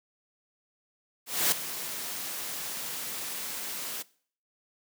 white noise with ADSR envelope, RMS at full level -23 dBFS, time 1.26-4.03 s, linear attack 260 ms, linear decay 4 ms, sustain -13 dB, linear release 17 ms, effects noise-tail reverb RT60 0.5 s tail -21 dB re dry + high-pass 150 Hz 12 dB/octave

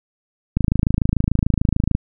click train, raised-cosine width 5 ms, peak -4 dBFS, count 38, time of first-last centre 0.57-1.951 s, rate 26.8 Hz, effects none

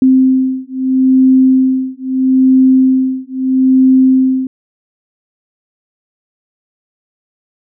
sine beating tone pair, 260.5 / 261.27 Hz, C4 / C4, -7 / -2 cents, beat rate 0.77 Hz, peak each -10 dBFS, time 0.02-4.47 s, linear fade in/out 2 ms, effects none

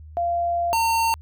sine / square tone pair in turn, 690 / 910.6 Hz, F5 / A#5, -21 / -41 cents, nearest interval perfect fourth, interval 480 cents, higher second, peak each -20 / -19 dBFS, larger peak second, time 0.17-0.73 / 0.73-1.14 s, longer first, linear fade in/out 0 ms, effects added 77 Hz sine -39 dBFS peak until 1.21 s

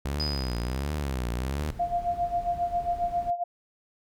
sawtooth tone with vibrato, 66.5 Hz, C2, 29 cents sharp, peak -24 dBFS, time 0.05-1.71 s, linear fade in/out 5 ms, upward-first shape triangle, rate 1.4 Hz, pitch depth 250 cents each way
sine tone with exponential decay, 4978 Hz, D#8, in tune, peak -27 dBFS, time 0.2-1.03 s, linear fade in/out 0 ms, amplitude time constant 180 ms
brown noise, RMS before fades -41 dBFS, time 1.58-3.31 s, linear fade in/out 10 ms
sine tone with tremolo, 698.5 Hz, F5, in tune, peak -22 dBFS, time 1.79-3.44 s, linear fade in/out 10 ms, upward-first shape sine, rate 7.4 Hz, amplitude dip 80%
effects none

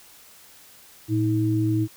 sine tone pair together, 113.82 / 318.5 Hz, A#2 / D#4, -41 / +41 cents, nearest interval octave + tritone, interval 1782 cents, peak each -22 / -22 dBFS, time 1.08-1.88 s, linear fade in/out 50 ms, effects white hiss -50 dBFS RMS until 1.96 s

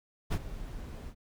brown noise with ADSR envelope, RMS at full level -25 dBFS, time 0.3-1.15 s, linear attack 26 ms, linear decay 59 ms, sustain -16 dB, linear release 72 ms, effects none

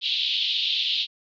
pink band-pass noise, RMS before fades -25 dBFS, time 0.01-1.07 s, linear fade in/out 50 ms, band 3000 to 4000 Hz, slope 48 dB/octave, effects none

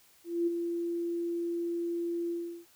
sine tone with ADSR envelope, 341.6 Hz, F4, 38 cents flat, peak -24 dBFS, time 0.24-2.66 s, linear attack 230 ms, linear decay 18 ms, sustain -6 dB, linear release 360 ms, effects white hiss -62 dBFS RMS until 2.75 s

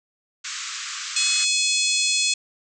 white band-pass noise, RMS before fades -32 dBFS, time 0.44-1.45 s, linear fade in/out 10 ms, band 1100 to 7700 Hz, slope 96 dB/octave
harmonic tone, 849 Hz, G#5, 38 cents sharp, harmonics 3 / 4 / 5 / 6 / 7 / 8 / 9 / 10, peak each -25 / -26 / -25 / -30 / -30 / -27 / -29 / -31 dBFS, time 1.16-2.34 s, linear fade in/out 5 ms
effects none

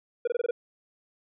triangle tone bursts, 478.7 Hz, A#4, 46 cents sharp, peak -21 dBFS, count 6, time 0.25-0.51 s, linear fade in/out 5 ms, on 25 ms, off 22 ms, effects resampled to 8000 Hz

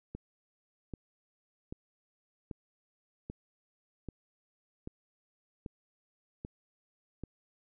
click train, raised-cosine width 3 ms, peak -27 dBFS, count 10, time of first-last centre 0.15-7.237 s, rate 1.27 Hz, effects none

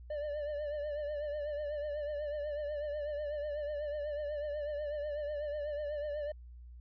triangle tone with vibrato, 591 Hz, D5, 11 cents sharp, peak -33 dBFS, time 0.1-6.32 s, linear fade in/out 5 ms, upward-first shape triangle, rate 8.1 Hz, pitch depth 62 cents each way, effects added 60 Hz sine -48 dBFS peak until 6.8 s + resampled to 11025 Hz

